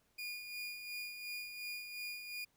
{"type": "tone with tremolo", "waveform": "30% pulse", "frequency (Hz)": 2435, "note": "D#7", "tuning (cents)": -38, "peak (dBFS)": -38, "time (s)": [0.18, 2.45], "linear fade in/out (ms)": 10, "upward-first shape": "sine", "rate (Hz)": 2.8, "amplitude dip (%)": 50, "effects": ["pink hiss -75 dBFS RMS until 2.56 s"]}